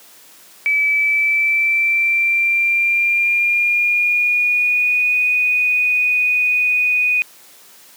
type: tone with pitch glide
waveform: sine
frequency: 2300 to 2479 Hz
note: D7 to D#7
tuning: -37 to -7 cents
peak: -13 dBFS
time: 0.66-7.22 s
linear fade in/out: 0 ms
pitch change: +130 cents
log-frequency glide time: 0.88-5.17 s
effects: white hiss -45 dBFS RMS until 7.96 s + high-pass 200 Hz 12 dB/octave